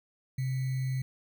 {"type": "tone with sample-and-hold", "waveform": "sine", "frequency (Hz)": 130.81, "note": "C3", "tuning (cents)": 0, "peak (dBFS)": -28, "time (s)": [0.38, 1.02], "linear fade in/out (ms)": 5, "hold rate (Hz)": 2100, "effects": []}